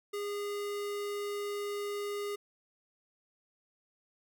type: tone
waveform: square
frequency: 408.9 Hz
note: G#4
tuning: 27 cents flat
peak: -35 dBFS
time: 0.13-2.36 s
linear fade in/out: 10 ms
effects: none